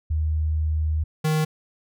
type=tone pair in turn; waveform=sine / square; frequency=77.78 / 155.56 Hz; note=D#2 / D#3; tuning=0 / 0 cents; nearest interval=octave; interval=1200 cents; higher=second; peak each=-20 dBFS; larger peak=neither; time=0.1-1.04 / 1.24-1.45 s; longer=first; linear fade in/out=10 ms; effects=none